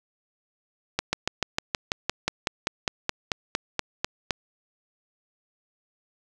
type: slowing click train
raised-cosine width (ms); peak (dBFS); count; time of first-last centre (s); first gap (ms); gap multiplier
0.2; -6; 18; 0.99-4.308; 140; 1.04
effects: none